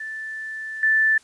sine tone with level steps, 1760 Hz, A6, in tune, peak -29 / -15 dBFS, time 0-1.18 s, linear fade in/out 5 ms, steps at 0.83 s, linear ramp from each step 2 ms, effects white hiss -54 dBFS RMS until 1.23 s + resampled to 22050 Hz

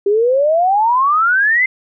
sine exponential sweep, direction up, 392 to 2100 Hz, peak -10 dBFS, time 0.06-1.66 s, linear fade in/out 5 ms, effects none

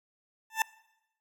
20% pulse tone with exponential growth, 886 Hz, A5, 12 cents sharp, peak -16 dBFS, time 0.5-0.62 s, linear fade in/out 2 ms, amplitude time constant 25 ms, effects noise-tail reverb RT60 0.9 s tail -22 dB re dry

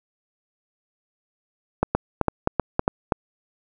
clicks, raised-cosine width 1 ms, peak -4 dBFS, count 9, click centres 1.83 / 1.95 / 2.213 / 2.283 / 2.474 / 2.597 / 2.794 / 2.879 / 3.122 s, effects none

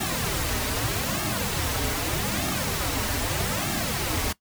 pink noise with flanger, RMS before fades -27 dBFS, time 0-4.33 s, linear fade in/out 10 ms, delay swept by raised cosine 2 to 5.9 ms, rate 0.81 Hz, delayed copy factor -0.9, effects noise-tail reverb RT60 0.1 s tail -19 dB re dry

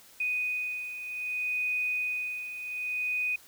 sine beating tone pair, 2489 / 2489.64 Hz, D#7 / D#7, 0 / 0 cents, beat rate 0.64 Hz, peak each -30 / -36 dBFS, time 0.2-3.36 s, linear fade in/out 5 ms, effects white hiss -55 dBFS RMS until 3.47 s

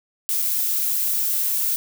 violet noise with dropouts, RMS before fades -22 dBFS, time 0.29-1.76 s, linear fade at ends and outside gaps 0 ms, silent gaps 0.419-0.423 s, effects none

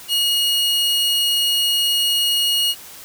45% pulse tone pair together, 2881 / 4312 Hz, F#7 / C#8, -47 / -49 cents, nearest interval perfect fifth, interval 698 cents, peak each -16 / -24 dBFS, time 0.08-2.75 s, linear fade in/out 50 ms, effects white hiss -39 dBFS RMS until 3.04 s

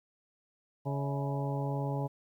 harmonic tone with a mistuned harmonic, 140.2 Hz, C#3, 20 cents sharp, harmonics 1 / 2 / 3 / 4 / 5 / 6 / 7, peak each -32 / -40 / -41 / -41 / -44 / -41 / -46 dBFS, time 0.85-2.08 s, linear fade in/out 20 ms, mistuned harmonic 5, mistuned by -110 cents, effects 11-bit

